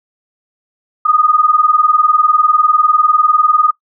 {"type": "tone pair together", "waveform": "sine", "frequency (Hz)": [1224.5, 1244.5], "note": ["D#6", "D#6"], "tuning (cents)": [-28, 0], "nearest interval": "unison", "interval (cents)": 28, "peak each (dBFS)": -11, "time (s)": [1.05, 3.71], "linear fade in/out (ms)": 10, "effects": ["noise-tail reverb RT60 0.1 s tail -20 dB re dry"]}